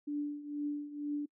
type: tone with tremolo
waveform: sine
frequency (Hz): 292.4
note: D4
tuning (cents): -7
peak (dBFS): -31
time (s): 0.07-1.26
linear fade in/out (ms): 10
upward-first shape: triangle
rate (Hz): 2.1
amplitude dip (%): 80
effects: noise-tail reverb RT60 0.1 s tail -24 dB re dry